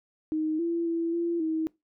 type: tone with pitch steps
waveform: sine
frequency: 312.1 / 337.6 / 333.4 / 340.3 / 318.7 Hz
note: D#4 / E4 / E4 / F4 / D#4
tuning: +5 / +41 / +20 / -45 / +42 cents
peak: -25 dBFS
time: 0.32-1.67 s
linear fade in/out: 0 ms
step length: 270 ms
effects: noise-tail reverb RT60 0.2 s tail -22 dB re dry